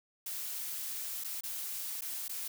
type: noise with dropouts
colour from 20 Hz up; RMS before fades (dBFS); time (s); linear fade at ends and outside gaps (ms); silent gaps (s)
blue; -39; 0.26-2.48; 5; 1.239-1.244 / 1.409-1.435 / 2.01-2.019 / 2.282-2.293
effects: none